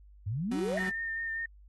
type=exponential sweep; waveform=sine; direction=up; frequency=92.1 to 698.5 Hz; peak=-30 dBFS; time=0.26-0.79 s; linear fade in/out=10 ms
type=tone; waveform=35% pulse; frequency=187.9 Hz; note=F#3; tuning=27 cents sharp; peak=-32 dBFS; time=0.51-0.9 s; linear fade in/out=10 ms
type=tone with vibrato; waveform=sine; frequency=1818 Hz; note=A#6; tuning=44 cents flat; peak=-32 dBFS; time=0.77-1.46 s; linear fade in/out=5 ms; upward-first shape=sine; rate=5 Hz; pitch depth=18 cents each way
effects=added 50 Hz sine -52 dBFS peak until 1.68 s + AAC 32 kbps